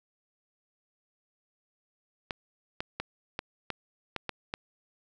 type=clicks; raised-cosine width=0.3 ms; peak=-16 dBFS; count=8; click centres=2.308 / 2.805 / 3 / 3.391 / 3.703 / 4.163 / 4.293 / 4.539 s; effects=none